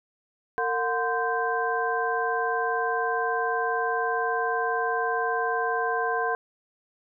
sine tone cluster, 457 / 724 / 1031 / 1564 Hz, A#4 / F#5 / C6 / G6, -34 / -38 / -26 / -4 cents, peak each -29 dBFS, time 0.58-6.35 s, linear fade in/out 0 ms, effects none

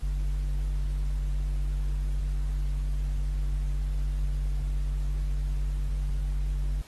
square tone with low-pass filter, 48.12 Hz, G1, 31 cents flat, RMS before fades -28 dBFS, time 0.02-6.82 s, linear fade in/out 10 ms, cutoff 99 Hz, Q 3.1, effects pink hiss -53 dBFS RMS until 6.87 s + AAC 32 kbps

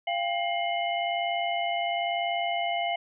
sine tone cluster, 690 / 791 / 2125 / 2976 Hz, F5 / G5 / C7 / F#7, -21 / +15 / +26 / +9 cents, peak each -28 / -33 / -33 / -35 dBFS, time 0.07-2.96 s, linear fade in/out 5 ms, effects none

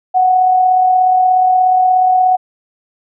sine tone with amplitude modulation, 740 Hz, F#5, in tune, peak -6 dBFS, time 0.14-2.37 s, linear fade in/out 20 ms, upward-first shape sine, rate 36.8 Hz, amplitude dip 35%, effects none

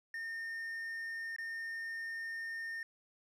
triangle tone with dropouts, 1823 Hz, A#6, 39 cents flat, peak -37 dBFS, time 0.14-2.83 s, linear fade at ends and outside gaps 2 ms, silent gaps 1.363-1.384 s, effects none

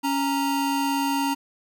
square tone pair together, 277.7 / 930 Hz, C#4 / A#5, +3 / -4 cents, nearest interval octave + major sixth, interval 2093 cents, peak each -25 / -26 dBFS, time 0.03-1.35 s, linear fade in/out 20 ms, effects none

